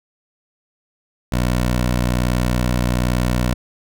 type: tone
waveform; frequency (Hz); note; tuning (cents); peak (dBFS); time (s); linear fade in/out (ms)
15% pulse; 61.2; B1; -15; -10; 1.32-3.54; 5
effects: none